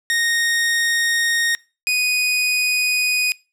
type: tone pair in turn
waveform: sawtooth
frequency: 1858 / 2485 Hz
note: A#6 / D#7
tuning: -6 / -3 cents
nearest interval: perfect fourth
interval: 503 cents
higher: second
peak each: -13 dBFS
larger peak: neither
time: 0.1-1.55 / 1.87-3.32 s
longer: neither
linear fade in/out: 0 ms
effects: noise-tail reverb RT60 0.3 s tail -23 dB re dry + low-pass 12000 Hz 12 dB/octave